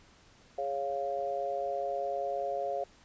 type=chord; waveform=sine; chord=Db major; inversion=second; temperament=equal; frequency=415.3 / 554.4 / 698.5 Hz; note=Ab4 / Db5 / F5; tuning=0 / 0 / 0 cents; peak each=-39 / -34 / -34 dBFS; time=0.58-2.84 s; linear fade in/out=5 ms; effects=pink hiss -60 dBFS RMS until 3.04 s + resampled to 16000 Hz